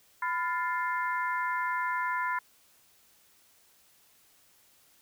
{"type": "harmonic tone with a mistuned harmonic", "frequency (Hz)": 350.9, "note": "F4", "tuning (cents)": 8, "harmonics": [3, 4, 5, 6], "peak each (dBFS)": [-30, -35, -35, -40], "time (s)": [0.22, 2.39], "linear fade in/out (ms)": 5, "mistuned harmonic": 3, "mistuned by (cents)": -85, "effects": ["white hiss -63 dBFS RMS until 5.01 s"]}